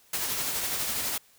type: noise with tremolo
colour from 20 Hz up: white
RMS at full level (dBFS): -29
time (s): 0.13-1.18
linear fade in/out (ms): 5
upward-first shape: sine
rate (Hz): 12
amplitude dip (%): 30
effects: white hiss -60 dBFS RMS until 1.38 s